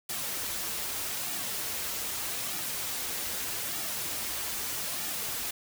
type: noise with flanger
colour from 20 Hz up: white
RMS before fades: -34 dBFS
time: 0.09-5.51 s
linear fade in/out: 5 ms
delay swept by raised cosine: 1.9 to 7.8 ms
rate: 0.81 Hz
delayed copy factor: -0.5
effects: none